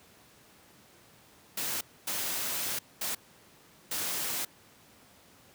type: noise bursts at uneven times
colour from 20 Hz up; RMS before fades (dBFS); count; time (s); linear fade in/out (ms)
white; -33; 4; 1.57-1.81 / 2.07-2.79 / 3.01-3.15 / 3.91-4.45; 5
effects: pink hiss -58 dBFS RMS until 5.54 s + high-pass 100 Hz 12 dB/octave